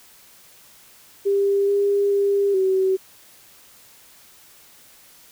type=tone with pitch steps; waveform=sine; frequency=398.4 / 402.6 / 400.2 / 379.6 Hz; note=G4 / G4 / G4 / F#4; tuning=+28 / +46 / +36 / +44 cents; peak=-16 dBFS; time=1.25-2.97 s; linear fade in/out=20 ms; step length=430 ms; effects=white hiss -50 dBFS RMS until 5.31 s